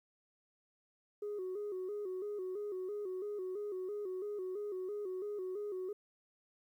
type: tone with vibrato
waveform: sine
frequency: 392 Hz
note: G4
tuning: in tune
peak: -36 dBFS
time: 1.22-5.93 s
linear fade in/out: 5 ms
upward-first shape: square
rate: 3 Hz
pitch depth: 97 cents each way
effects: tanh soft clip ceiling -35 dBFS + 12-bit